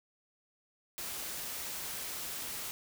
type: noise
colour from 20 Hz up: white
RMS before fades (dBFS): -40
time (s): 0.98-2.71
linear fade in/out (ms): 0
effects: none